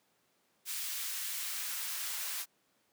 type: noise with high-pass filter sweep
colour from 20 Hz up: white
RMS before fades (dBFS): -38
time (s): 0.65-2.46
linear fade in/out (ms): 50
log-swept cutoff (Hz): 2000 to 990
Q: 0.77
effects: pink hiss -73 dBFS RMS until 2.92 s + high-pass 200 Hz 12 dB/octave